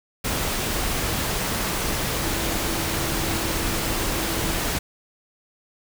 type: tone in noise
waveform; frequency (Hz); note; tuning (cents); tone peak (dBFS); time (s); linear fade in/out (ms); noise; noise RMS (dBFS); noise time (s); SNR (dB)
sine; 330; E4; +2; -33; 2.21-4.6; 10; pink; -25; 0.24-4.79; -11
effects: none